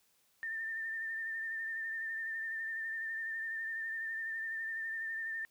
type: tone with vibrato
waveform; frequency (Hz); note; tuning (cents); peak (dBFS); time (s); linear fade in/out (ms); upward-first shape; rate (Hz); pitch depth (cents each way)
sine; 1800; A6; +39; -36; 0.43-5.45; 0; triangle; 12; 36
effects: white hiss -72 dBFS RMS until 5.5 s